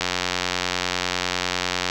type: click train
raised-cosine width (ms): 0.2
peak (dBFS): -4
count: 171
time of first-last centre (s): 0.01-1.899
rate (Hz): 90
effects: none